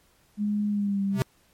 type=tone with pitch glide; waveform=sine; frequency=207.7 to 196.95 Hz; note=G#3 to G3; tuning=0 to +8 cents; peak=-23 dBFS; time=0.37-1.21 s; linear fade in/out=50 ms; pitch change=-92 cents; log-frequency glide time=0.68-1.02 s
type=tone with exponential growth; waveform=square; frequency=130.7 Hz; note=C3; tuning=1 cent flat; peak=-18 dBFS; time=1.1-1.22 s; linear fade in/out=0 ms; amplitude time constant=26 ms
effects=pink hiss -63 dBFS RMS until 1.53 s + MP3 64 kbps